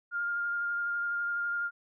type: tone with vibrato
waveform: sine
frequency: 1407 Hz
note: F6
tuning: 12 cents sharp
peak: -29 dBFS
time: 0.11-1.71 s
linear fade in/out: 50 ms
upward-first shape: sine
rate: 12 Hz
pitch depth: 11 cents each way
effects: none